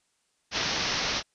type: low-pass noise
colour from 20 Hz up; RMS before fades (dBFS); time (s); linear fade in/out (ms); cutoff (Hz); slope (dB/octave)
white; -29; 0.51-1.23; 50; 6000; 96
effects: white hiss -72 dBFS RMS until 1.34 s + resampled to 22050 Hz